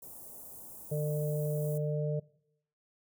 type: band-stop noise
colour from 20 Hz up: white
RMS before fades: -48 dBFS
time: 0.02-1.78 s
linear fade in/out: 5 ms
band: 820 to 8700 Hz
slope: 24 dB/octave
type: harmonic tone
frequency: 150 Hz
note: D3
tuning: 37 cents sharp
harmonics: 1 / 3 / 4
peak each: -31 / -36 / -37 dBFS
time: 0.91-2.2 s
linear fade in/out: 10 ms
effects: noise-tail reverb RT60 0.7 s tail -21 dB re dry